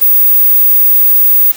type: tone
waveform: sine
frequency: 15570 Hz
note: B9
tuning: 26 cents flat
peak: -4 dBFS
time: 0.01-1.52 s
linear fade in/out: 10 ms
effects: white hiss -31 dBFS RMS until 1.56 s